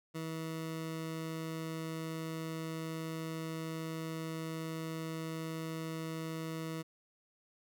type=tone; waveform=20% pulse; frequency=161.2 Hz; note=E3; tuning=38 cents flat; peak=-33 dBFS; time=0.14-6.83 s; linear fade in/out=20 ms; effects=none